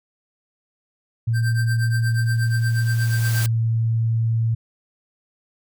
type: tone with pitch glide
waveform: sine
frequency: 114.9 to 113.78 Hz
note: A#2 to A#2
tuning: -25 to -42 cents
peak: -17 dBFS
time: 1.27-4.55 s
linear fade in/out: 10 ms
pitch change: -17 cents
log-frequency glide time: 3.02-3.62 s
type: tone with tremolo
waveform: square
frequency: 1568 Hz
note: G6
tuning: in tune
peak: -25 dBFS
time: 1.33-3.48 s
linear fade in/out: 50 ms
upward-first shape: triangle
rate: 8.4 Hz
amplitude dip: 95%
type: noise with exponential growth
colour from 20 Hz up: white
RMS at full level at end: -28 dBFS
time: 1.8-3.46 s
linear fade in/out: 0 ms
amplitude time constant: 360 ms
effects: none